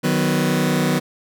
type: chord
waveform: sawtooth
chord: B major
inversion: first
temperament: just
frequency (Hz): 154.34 / 185.21 / 246.9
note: D#3 / F#3 / B3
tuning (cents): -14 / +2 / 0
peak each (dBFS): -17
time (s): 0.03-1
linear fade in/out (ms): 20
effects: none